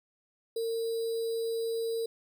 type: tone with sample-and-hold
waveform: sine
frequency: 456.7 Hz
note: A#4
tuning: 36 cents flat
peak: -29 dBFS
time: 0.56-2.06 s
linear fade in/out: 5 ms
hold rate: 4410 Hz
effects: none